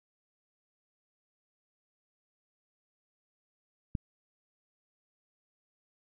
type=click; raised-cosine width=5 ms; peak=-19 dBFS; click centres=3.952 s; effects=none